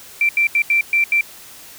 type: tone bursts at uneven times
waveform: sine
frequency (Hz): 2349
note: D7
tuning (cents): 0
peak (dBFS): -12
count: 6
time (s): 0.21-0.29 / 0.37-0.47 / 0.55-0.62 / 0.7-0.81 / 0.93-1.04 / 1.12-1.21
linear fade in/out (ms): 2
effects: white hiss -40 dBFS RMS until 1.78 s